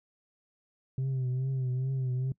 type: tone with vibrato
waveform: sine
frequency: 130 Hz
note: C3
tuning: 11 cents flat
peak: -25 dBFS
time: 0.98-2.32 s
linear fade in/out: 2 ms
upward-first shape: triangle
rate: 2.4 Hz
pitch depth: 67 cents each way
effects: noise-tail reverb RT60 0.1 s tail -25 dB re dry + tanh soft clip ceiling -27 dBFS